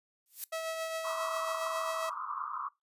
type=noise with exponential growth; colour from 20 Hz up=violet; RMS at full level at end=-31 dBFS; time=0.26-0.44 s; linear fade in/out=1 ms; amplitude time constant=37 ms
type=tone with tremolo; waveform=sawtooth; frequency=648 Hz; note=E5; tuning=30 cents flat; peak=-29 dBFS; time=0.52-2.1 s; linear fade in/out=10 ms; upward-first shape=triangle; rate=7.4 Hz; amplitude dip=40%
type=band-pass noise; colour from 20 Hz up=pink; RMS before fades=-38 dBFS; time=1.04-2.69 s; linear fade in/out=10 ms; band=1000 to 1300 Hz; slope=96 dB/octave
effects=noise-tail reverb RT60 0.2 s tail -22 dB re dry + resampled to 32000 Hz